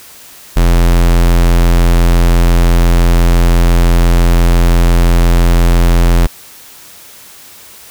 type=tone; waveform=square; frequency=42.92 Hz; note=F1; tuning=29 cents flat; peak=-6 dBFS; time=0.56-6.27 s; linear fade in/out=10 ms; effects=white hiss -36 dBFS RMS until 7.9 s